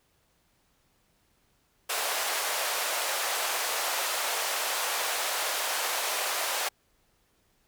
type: band-pass noise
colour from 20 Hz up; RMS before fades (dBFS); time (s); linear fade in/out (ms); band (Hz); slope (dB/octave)
pink; -30; 1.89-6.69; 10; 560 to 16000; 24
effects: pink hiss -69 dBFS RMS until 7.67 s